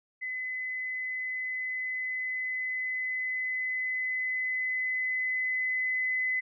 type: tone with level ramp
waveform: sine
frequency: 2022 Hz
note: B6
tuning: 40 cents sharp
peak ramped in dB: -32 to -26 dBFS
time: 0.21-6.41 s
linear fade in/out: 20 ms
effects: none